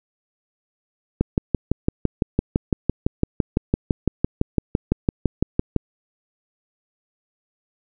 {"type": "click train", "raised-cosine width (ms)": 3, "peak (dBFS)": -4, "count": 28, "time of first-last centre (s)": [1.21, 5.763], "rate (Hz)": 5.93, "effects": []}